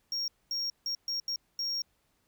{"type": "tone bursts at uneven times", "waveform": "triangle", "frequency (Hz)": 5570, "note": "F8", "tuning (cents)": -5, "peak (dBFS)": -29, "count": 6, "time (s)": [[0.12, 0.28], [0.51, 0.7], [0.86, 0.95], [1.08, 1.2], [1.28, 1.36], [1.59, 1.82]], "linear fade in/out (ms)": 2, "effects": ["pink hiss -73 dBFS RMS until 2.27 s"]}